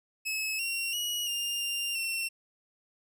sawtooth tone with pitch steps, 2584 / 2745 / 2908 / 2807 / 2790 / 2711 Hz, E7 / F7 / F#7 / F7 / F7 / E7, -35 / -31 / -31 / +8 / -2 / +48 cents, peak -27 dBFS, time 0.25-2.29 s, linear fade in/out 20 ms, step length 340 ms, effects none

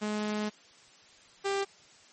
sawtooth tone pair in turn, 211.2 / 395.1 Hz, G#3 / G4, +29 / +14 cents, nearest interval major seventh, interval 1085 cents, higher second, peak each -26 / -24 dBFS, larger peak second, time 0.01-0.5 / 1.44-1.65 s, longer first, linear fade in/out 20 ms, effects white hiss -57 dBFS RMS until 2.12 s + MP3 32 kbps

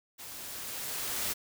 white noise with level ramp, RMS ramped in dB -45 to -32 dBFS, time 0.18-1.34 s, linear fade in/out 20 ms, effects none

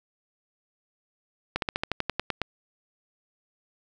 slowing click train, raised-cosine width 0.3 ms, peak -10 dBFS, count 11, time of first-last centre 1.56-2.417 s, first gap 62 ms, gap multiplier 1.07, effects none

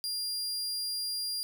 sawtooth tone, 4800 Hz, D8, 37 cents sharp, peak -29 dBFS, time 0.04-1.43 s, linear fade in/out 0 ms, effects none

